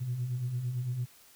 sine beating tone pair, 116.54 / 125.44 Hz, A#2 / B2, 0 / +27 cents, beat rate 8.9 Hz, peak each -39 / -30 dBFS, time 0-1.06 s, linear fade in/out 20 ms, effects tanh soft clip ceiling -25 dBFS + white hiss -58 dBFS RMS until 1.35 s

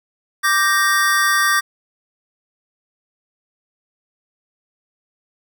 square chord, G minor, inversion second, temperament equal, 1174.7 / 1568 / 1864.7 Hz, D6 / G6 / Bb6, 0 / 0 / 0 cents, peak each -19 dBFS, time 0.43-1.61 s, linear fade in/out 20 ms, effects none

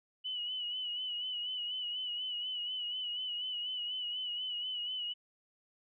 sine tone with vibrato, 2960 Hz, F#7, in tune, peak -35 dBFS, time 0.24-5.14 s, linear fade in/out 20 ms, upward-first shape sine, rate 4.1 Hz, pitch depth 49 cents each way, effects none

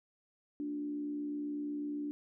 sine tone with frequency modulation, 293 Hz, D4, 4 cents flat, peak -35 dBFS, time 0.6-2.11 s, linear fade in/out 0 ms, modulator 68 Hz, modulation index 0.37, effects none

